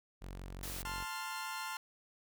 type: tone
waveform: sawtooth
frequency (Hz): 46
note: F#1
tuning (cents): -9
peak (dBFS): -40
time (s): 0.21-1.05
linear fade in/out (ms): 20
type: noise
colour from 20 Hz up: white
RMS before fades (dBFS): -44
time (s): 0.63-0.82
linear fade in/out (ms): 0
type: chord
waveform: sawtooth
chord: F major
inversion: first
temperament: equal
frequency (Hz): 880 / 1046.5 / 1396.9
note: A5 / C6 / F6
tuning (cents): 0 / 0 / 0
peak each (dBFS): -40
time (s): 0.85-1.77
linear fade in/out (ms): 2
effects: none